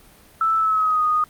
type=tone with pitch glide; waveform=sine; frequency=1318.5 to 1237.3 Hz; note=E6 to D#6; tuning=0 to -10 cents; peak=-16 dBFS; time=0.41-1.24 s; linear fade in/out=2 ms; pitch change=-110 cents; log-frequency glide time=0.58-1.04 s; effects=pink hiss -50 dBFS RMS until 1.29 s + Opus 32 kbps